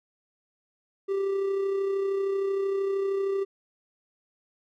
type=tone with amplitude modulation; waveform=triangle; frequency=392 Hz; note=G4; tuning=in tune; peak=-21 dBFS; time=1.08-3.45 s; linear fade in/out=20 ms; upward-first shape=sine; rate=33 Hz; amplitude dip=35%; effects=none